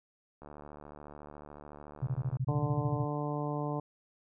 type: click train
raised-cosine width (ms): 1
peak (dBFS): -34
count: 145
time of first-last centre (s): 0.42-2.369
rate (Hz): 73.9
type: tone bursts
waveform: sine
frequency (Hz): 130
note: C3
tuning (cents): -11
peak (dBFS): -28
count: 14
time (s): 2.02-3.047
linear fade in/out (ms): 10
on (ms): 52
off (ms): 23
type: harmonic tone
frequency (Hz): 147.4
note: D3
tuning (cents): +7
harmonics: 1 / 2 / 3 / 4 / 5 / 6 / 7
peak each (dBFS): -35 / -38 / -40 / -41 / -42 / -43 / -43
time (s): 2.48-3.8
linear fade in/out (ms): 5
effects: none